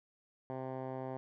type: tone with low-pass filter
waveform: 10% pulse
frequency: 130.81 Hz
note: C3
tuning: in tune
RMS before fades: -41 dBFS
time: 0.5-1.17 s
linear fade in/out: 0 ms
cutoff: 950 Hz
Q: 1.4
effects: none